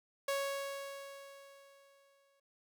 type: tone with exponential decay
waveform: sawtooth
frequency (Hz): 554.4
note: C#5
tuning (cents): 0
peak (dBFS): -28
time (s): 0.28-2.4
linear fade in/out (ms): 5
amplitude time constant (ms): 460
effects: none